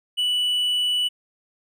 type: tone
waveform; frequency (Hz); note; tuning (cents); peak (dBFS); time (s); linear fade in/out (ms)
triangle; 2960; F#7; 0; -18; 0.17-1.09; 20
effects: none